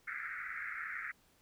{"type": "band-pass noise", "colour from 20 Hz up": "white", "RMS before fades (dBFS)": -42, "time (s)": [0.07, 1.12], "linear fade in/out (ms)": 10, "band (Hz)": [1300, 2200], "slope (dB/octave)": 96, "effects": ["pink hiss -69 dBFS RMS until 1.41 s"]}